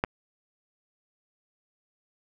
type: clicks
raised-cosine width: 0.5 ms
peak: -9 / -26 dBFS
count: 2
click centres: 0.039 / 0.047 s
effects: none